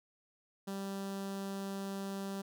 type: tone with notch filter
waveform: sawtooth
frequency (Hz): 196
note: G3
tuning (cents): 0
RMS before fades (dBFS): -40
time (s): 0.67-2.42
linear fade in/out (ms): 10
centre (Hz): 2200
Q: 1.8
effects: none